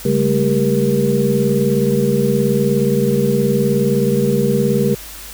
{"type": "tone cluster", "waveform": "sine", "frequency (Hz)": [140.1, 198.3, 217.4, 397.5, 474.4], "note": ["C#3", "G3", "A3", "G4", "A#4"], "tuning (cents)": [19, 20, -21, 24, 30], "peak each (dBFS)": -19, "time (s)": [0.05, 4.95], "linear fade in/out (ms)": 5, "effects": ["added 50 Hz sine -38 dBFS peak until 5.33 s", "white hiss -34 dBFS RMS until 5.33 s"]}